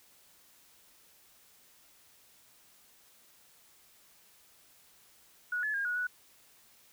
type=tone with pitch steps; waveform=sine; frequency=1461 / 1717 / 1618 / 1457 / 1475 Hz; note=F#6 / A6 / G#6 / F#6 / F#6; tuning=-22 / -43 / -46 / -27 / -6 cents; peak=-30 dBFS; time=5.52-6.07 s; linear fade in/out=5 ms; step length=110 ms; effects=white hiss -62 dBFS RMS until 6.92 s